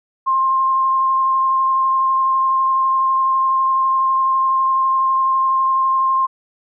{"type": "tone with vibrato", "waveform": "sine", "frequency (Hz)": 1059, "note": "C6", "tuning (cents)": 21, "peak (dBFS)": -13, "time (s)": [0.26, 6.27], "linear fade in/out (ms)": 20, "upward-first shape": "sine", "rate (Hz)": 12, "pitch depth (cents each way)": 10, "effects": []}